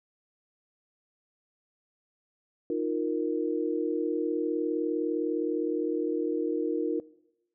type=chord; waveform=sine; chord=Eb suspended second; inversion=none; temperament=equal with one note detuned; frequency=311.1 / 350.8 / 466.2 Hz; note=Eb4 / F4 / Bb4; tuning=0 / +8 / 0 cents; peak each=-31 dBFS; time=2.7-7 s; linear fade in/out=2 ms; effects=noise-tail reverb RT60 0.9 s tail -21 dB re dry